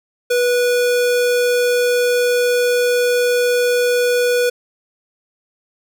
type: tone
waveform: square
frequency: 489 Hz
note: B4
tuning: 17 cents flat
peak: -14 dBFS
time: 0.3-4.5 s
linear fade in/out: 10 ms
effects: none